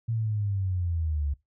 sine linear sweep, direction down, 115.9 to 69.3 Hz, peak -25 dBFS, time 0.08-1.34 s, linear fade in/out 10 ms, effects noise-tail reverb RT60 0.2 s tail -21 dB re dry

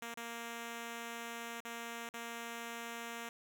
5% pulse tone with dropouts, 233.1 Hz, A#3, in tune, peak -31 dBFS, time 0.02-3.29 s, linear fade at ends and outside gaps 2 ms, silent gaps 0.141-0.173 / 1.604-1.65 / 2.09-2.139 s, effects none

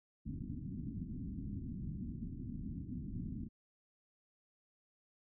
white low-pass noise, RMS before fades -43 dBFS, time 0.25-3.49 s, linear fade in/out 20 ms, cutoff 270 Hz, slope 48 dB/octave, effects none

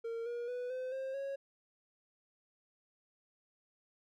triangle tone with pitch steps, 459.8 / 476.6 / 493.9 / 512 / 530.6 / 550 Hz, A#4 / A#4 / B4 / C5 / C5 / C#5, -24 / +38 / 0 / -38 / +24 / -14 cents, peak -35 dBFS, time 0.04-1.36 s, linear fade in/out 10 ms, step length 220 ms, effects none

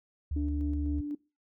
sine tone with vibrato, 73.42 Hz, D2, in tune, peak -29 dBFS, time 0.31-1.01 s, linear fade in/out 5 ms, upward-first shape sine, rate 19 Hz, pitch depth 21 cents each way
sine tone with tremolo, 292.9 Hz, D4, 5 cents flat, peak -30 dBFS, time 0.36-1.15 s, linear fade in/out 5 ms, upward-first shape square, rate 4 Hz, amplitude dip 25%
effects noise-tail reverb RT60 0.3 s tail -23 dB re dry + tanh soft clip ceiling -20 dBFS

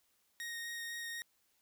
sawtooth tone with vibrato, 1864.7 Hz, A#6, in tune, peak -37 dBFS, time 0.4-1.22 s, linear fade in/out 0 ms, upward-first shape sine, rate 4 Hz, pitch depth 9 cents each way, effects white hiss -75 dBFS RMS until 1.61 s

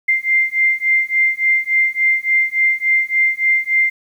sine beating tone pair, 2093 / 2096.5 Hz, C7 / C7, 0 / +3 cents, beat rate 3.5 Hz, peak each -16 dBFS, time 0.08-3.9 s, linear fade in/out 10 ms, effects 8-bit

